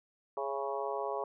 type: harmonic tone with a mistuned harmonic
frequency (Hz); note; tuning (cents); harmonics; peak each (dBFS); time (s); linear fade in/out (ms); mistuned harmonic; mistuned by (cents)
138.59; C#3; 0; 3 / 4 / 5 / 6 / 7 / 8; -38 / -39 / -40 / -41 / -41 / -42; 0.37-1.24; 2; 5; -41
effects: none